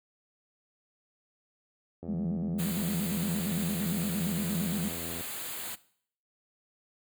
click train, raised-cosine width 2 ms, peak -28 dBFS, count 268, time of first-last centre 2.03-5.209 s, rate 84 Hz
sine tone with vibrato, 187.4 Hz, F#3, 22 cents sharp, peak -29 dBFS, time 2.08-4.89 s, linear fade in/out 10 ms, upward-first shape square, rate 8.7 Hz, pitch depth 180 cents each way
white band-stop noise, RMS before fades -38 dBFS, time 2.58-5.76 s, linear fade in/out 20 ms, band 4700 to 6600 Hz, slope 96 dB/octave
effects noise-tail reverb RT60 0.6 s tail -19 dB re dry + high-pass 80 Hz 12 dB/octave

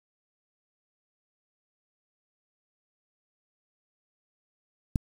click, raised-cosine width 5 ms, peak -12 dBFS, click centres 4.958 s, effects 7-bit

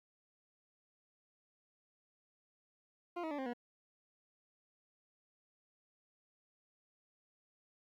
20% pulse tone with pitch steps, 349.2 / 318.4 / 290.3 / 264.6 / 241.3 Hz, F4 / D#4 / D4 / C4 / B3, 0 / +40 / -20 / +20 / -40 cents, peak -33 dBFS, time 3.16-3.535 s, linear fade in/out 10 ms, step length 75 ms, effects low-pass 2000 Hz 12 dB/octave + 12-bit

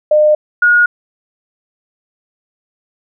sine tone pair in turn, 606 / 1441.3 Hz, D#5 / F#6, -46 / -46 cents, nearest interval octave + minor third, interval 1500 cents, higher second, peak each -6 dBFS, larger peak neither, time 0.11-0.35 / 0.62-0.86 s, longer neither, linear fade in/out 5 ms, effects none

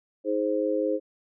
harmonic tone, 105 Hz, G#2, 19 cents sharp, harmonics 3 / 4 / 5, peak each -28 / -29 / -26 dBFS, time 0.24-1 s, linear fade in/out 50 ms, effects none

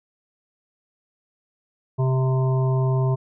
harmonic tone with a mistuned harmonic, 130.81 Hz, C3, in tune, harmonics 1 / 3 / 5 / 7 / 8, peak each -18 / -28 / -32 / -35 / -36 dBFS, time 1.98-3.16 s, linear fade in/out 20 ms, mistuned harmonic 8, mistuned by -17 cents, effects none

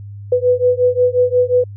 sine beating tone pair, 493.9 / 499.5 Hz, B4 / B4, 0 / +20 cents, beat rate 5.6 Hz, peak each -14 dBFS, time 0.32-1.64 s, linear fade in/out 5 ms, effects added 101 Hz sine -29 dBFS peak until 1.76 s

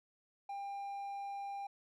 triangle tone, 798 Hz, G5, 31 cents sharp, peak -38 dBFS, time 0.49-1.67 s, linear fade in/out 5 ms, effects none

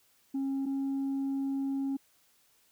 sine tone pair in turn, 271.7 / 272.8 Hz, C#4 / C#4, -35 / -28 cents, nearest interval unison, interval 7 cents, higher second, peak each -27 dBFS, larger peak neither, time 0.34-0.66 / 0.66-1.97 s, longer second, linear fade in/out 10 ms, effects tanh soft clip ceiling -28 dBFS + white hiss -67 dBFS RMS until 2.71 s

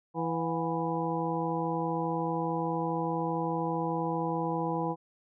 harmonic tone with a mistuned harmonic, 164.81 Hz, E3, in tune, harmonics 1 / 2 / 3 / 4 / 5 / 6, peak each -34 / -34 / -35 / -40 / -35 / -36 dBFS, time 0.14-4.96 s, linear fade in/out 50 ms, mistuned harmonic 4, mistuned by +140 cents, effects none

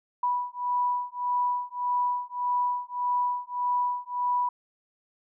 sine beating tone pair, 982 / 983.7 Hz, B5 / B5, -10 / -7 cents, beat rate 1.7 Hz, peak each -28 dBFS, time 0.23-4.49 s, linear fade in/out 5 ms, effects none

